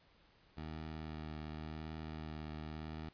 15% pulse tone with vibrato, 77.9 Hz, D#2, 3 cents sharp, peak -37 dBFS, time 0.57-3.09 s, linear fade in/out 5 ms, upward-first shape triangle, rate 0.9 Hz, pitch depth 23 cents each way, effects pink hiss -68 dBFS RMS until 3.13 s + resampled to 11025 Hz

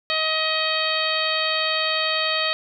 harmonic tone, 631 Hz, D#5, 24 cents sharp, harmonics 1 / 2 / 3 / 4 / 5 / 6 / 7, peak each -28 / -28 / -28 / -28 / -28 / -28 / -28 dBFS, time 0.1-2.53 s, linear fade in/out 0 ms, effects none

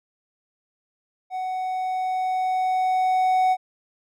triangle tone with level ramp, 745 Hz, F#5, 12 cents sharp, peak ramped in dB -24 to -14 dBFS, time 1.3-3.57 s, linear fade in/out 50 ms, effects none

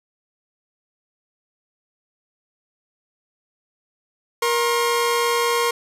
sawtooth tone pair together, 471.4 / 1072 Hz, A#4 / C6, +19 / +42 cents, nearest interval octave + major second, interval 1423 cents, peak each -16 / -18 dBFS, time 4.42-5.71 s, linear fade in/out 5 ms, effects resampled to 32000 Hz + 8-bit

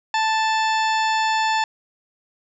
harmonic tone, 880 Hz, A5, in tune, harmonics 1 / 2 / 3 / 4 / 5 / 6 / 8, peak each -19 / -25 / -29 / -31 / -33 / -35 / -37 dBFS, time 0.14-1.64 s, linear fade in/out 2 ms, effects none

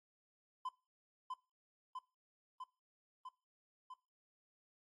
triangle tone with echo, 1019 Hz, C6, 46 cents flat, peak -37 dBFS, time 0.65-0.69 s, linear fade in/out 5 ms, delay 650 ms, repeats 5, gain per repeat -2 dB, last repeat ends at 3.94 s, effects noise-tail reverb RT60 0.3 s tail -21 dB re dry + AAC 32 kbps

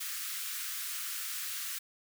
white high-pass noise, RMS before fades -38 dBFS, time 0-1.79 s, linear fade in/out 10 ms, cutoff 1200 Hz, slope 48 dB/octave, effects none

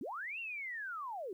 sine linear two-way sweep, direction up then down, 194.7 to 2794 to 340.9 Hz, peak -39 dBFS, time 0.01-1.33 s, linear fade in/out 2 ms, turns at 0.39 s, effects 12-bit

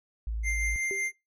sine tone, 55 Hz, A1, in tune, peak -29 dBFS, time 0.27-0.76 s, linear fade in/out 0 ms
square tone with tremolo, 2097 Hz, C7, 3 cents sharp, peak -28 dBFS, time 0.43-1.12 s, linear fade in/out 50 ms, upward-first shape sine, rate 5.4 Hz, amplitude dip 30%
sine tone with exponential decay, 392 Hz, G4, in tune, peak -31 dBFS, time 0.91-1.13 s, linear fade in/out 0 ms, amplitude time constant 46 ms
effects noise-tail reverb RT60 0.2 s tail -20 dB re dry + low-pass 10000 Hz 12 dB/octave

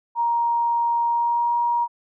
sine tone with pitch glide, 939 to 948.8 Hz, A#5 to A#5, +12 to +30 cents, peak -18 dBFS, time 0.15-1.88 s, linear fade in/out 50 ms, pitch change +18 cents, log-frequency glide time 1.08-1.53 s, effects none

